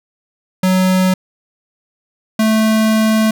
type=tone pair in turn; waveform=square; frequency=185.9 / 219 Hz; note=F#3 / A3; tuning=+8 / -8 cents; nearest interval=minor third; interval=284 cents; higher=second; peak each=-11 dBFS; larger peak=neither; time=0.63-1.14 / 2.39-3.31 s; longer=second; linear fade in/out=5 ms; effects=none